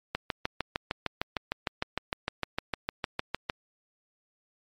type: click train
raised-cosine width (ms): 0.3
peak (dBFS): -12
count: 23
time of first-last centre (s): 0.15-3.499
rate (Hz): 6.57
effects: MP3 64 kbps